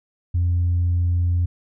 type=tone; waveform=sine; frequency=87.31 Hz; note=F2; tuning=in tune; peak=-15 dBFS; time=0.34-1.46 s; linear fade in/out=10 ms; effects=tanh soft clip ceiling -14 dBFS